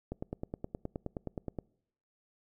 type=click train; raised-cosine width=2 ms; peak=-23 dBFS; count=15; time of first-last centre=0.12-1.588 s; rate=9.54 Hz; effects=noise-tail reverb RT60 0.7 s tail -25 dB re dry